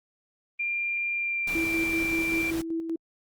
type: tone with pitch glide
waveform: sine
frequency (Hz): 2389 to 2356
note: D7 to D7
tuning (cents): +29 to +5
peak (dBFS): -26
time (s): 0.59-2.51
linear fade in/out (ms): 10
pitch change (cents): -24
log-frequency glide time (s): 1.14-1.64
type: noise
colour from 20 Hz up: pink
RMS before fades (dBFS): -38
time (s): 1.47-2.62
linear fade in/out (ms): 5
type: tone with tremolo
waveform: sine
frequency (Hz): 328.5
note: E4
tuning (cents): -6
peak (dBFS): -26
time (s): 1.55-2.96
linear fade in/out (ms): 5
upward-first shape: square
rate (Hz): 5.2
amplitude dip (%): 45
effects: Opus 32 kbps